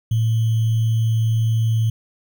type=tone with sample-and-hold; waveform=sine; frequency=112.3 Hz; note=A2; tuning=36 cents sharp; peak=-15 dBFS; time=0.11-1.9 s; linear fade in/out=5 ms; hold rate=3150 Hz; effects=none